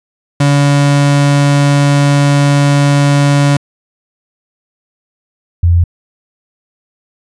35% pulse / sine tone pair in turn, 142.6 / 86.03 Hz, C#3 / F2, +49 / -26 cents, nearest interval major sixth, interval 875 cents, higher first, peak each -5 dBFS, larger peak neither, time 0.4-3.57 / 5.63-5.84 s, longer first, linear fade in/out 5 ms, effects resampled to 22050 Hz

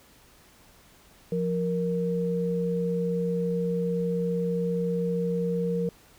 sine tone pair together, 174.94 / 467.6 Hz, F3 / A#4, +3 / +5 cents, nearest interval octave + perfect fourth, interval 1702 cents, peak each -27 dBFS, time 1.32-5.89 s, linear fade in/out 2 ms, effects pink hiss -56 dBFS RMS until 6.18 s

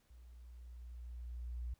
sine tone with level ramp, 60 Hz, B1, 49 cents flat, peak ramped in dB -55 to -38 dBFS, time 0.1-1.74 s, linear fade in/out 5 ms, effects pink hiss -75 dBFS RMS until 1.79 s

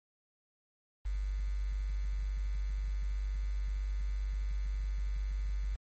sine tone with quantisation, 49 Hz, G1, in tune, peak -31 dBFS, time 1.05-5.76 s, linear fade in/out 10 ms, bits 9, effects MP3 32 kbps

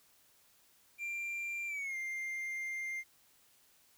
triangle tone with pitch glide, 2374 to 2103 Hz, D7 to C7, +18 to +8 cents, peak -35 dBFS, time 0.98-3.04 s, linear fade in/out 50 ms, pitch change -210 cents, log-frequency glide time 1.67-1.96 s, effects white hiss -67 dBFS RMS until 3.97 s

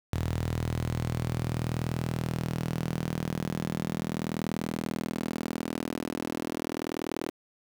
sawtooth tone with high-pass filter sweep, 40.38 Hz, E1, 35 cents flat, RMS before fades -32 dBFS, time 0.12-7.31 s, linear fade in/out 10 ms, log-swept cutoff 95 to 320 Hz, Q 2.5, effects 8-bit

